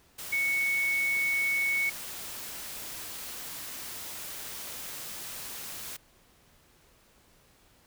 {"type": "tone in noise", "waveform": "sine", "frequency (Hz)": 2217, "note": "C#7", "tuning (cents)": 0, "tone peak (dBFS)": -25, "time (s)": [0.32, 1.9], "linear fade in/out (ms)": 10, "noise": "white", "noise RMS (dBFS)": -40, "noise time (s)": [0.18, 5.97], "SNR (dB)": 12, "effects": ["pink hiss -62 dBFS RMS until 7.86 s"]}